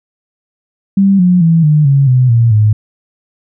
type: tone with pitch steps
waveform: sine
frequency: 196 / 179.73 / 164.82 / 151.14 / 138.59 / 127.09 / 116.54 / 106.87 Hz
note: G3 / F3 / E3 / D#3 / C#3 / C3 / A#2 / A2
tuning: 0 / +50 / 0 / -50 / 0 / -50 / 0 / -50 cents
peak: -5 dBFS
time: 0.97-2.73 s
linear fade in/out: 5 ms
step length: 220 ms
effects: none